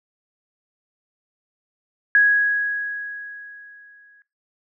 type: tone with exponential decay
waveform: sine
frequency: 1661.2 Hz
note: G#6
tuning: in tune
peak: -10 dBFS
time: 2.15-4.22 s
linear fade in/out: 1 ms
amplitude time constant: 450 ms
effects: noise-tail reverb RT60 0.3 s tail -20 dB re dry